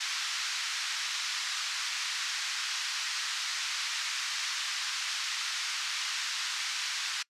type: band-pass noise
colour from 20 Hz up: white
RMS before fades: -34 dBFS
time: 0-7.23 s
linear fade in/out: 10 ms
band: 1200 to 5900 Hz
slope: 24 dB/octave
effects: noise-tail reverb RT60 0.1 s tail -24 dB re dry + resampled to 32000 Hz